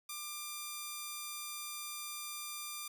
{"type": "tone", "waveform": "5% pulse", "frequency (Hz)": 1192, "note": "D6", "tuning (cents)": 25, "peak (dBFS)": -29, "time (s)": [0.09, 2.88], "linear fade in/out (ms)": 5, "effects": []}